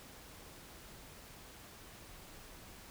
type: silence
effects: pink hiss -54 dBFS RMS until 2.9 s